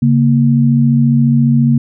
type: tone pair together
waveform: sine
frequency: 138.59 / 233.1 Hz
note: C#3 / A#3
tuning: 0 / 0 cents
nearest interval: major sixth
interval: 900 cents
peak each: -10 dBFS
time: 0.02-1.78 s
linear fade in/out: 5 ms
effects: none